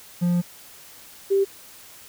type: tone pair in turn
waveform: triangle / sine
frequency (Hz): 175.4 / 392.4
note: F3 / G4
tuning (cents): +8 / +2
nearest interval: octave + major second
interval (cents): 1394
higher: second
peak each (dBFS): -16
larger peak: neither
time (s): 0.21-0.42 / 1.3-1.45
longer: first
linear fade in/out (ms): 20
effects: white hiss -46 dBFS RMS until 2.08 s